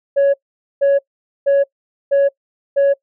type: tone bursts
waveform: sine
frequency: 558 Hz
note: C#5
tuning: 11 cents sharp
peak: -7 dBFS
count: 5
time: 0.16-2.94 s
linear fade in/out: 20 ms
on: 180 ms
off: 470 ms
effects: noise-tail reverb RT60 0.1 s tail -22 dB re dry + tanh soft clip ceiling -9 dBFS